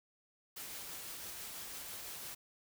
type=noise with tremolo; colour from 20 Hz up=white; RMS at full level=-45 dBFS; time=0.56-2.35 s; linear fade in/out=10 ms; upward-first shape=triangle; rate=6 Hz; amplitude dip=25%; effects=none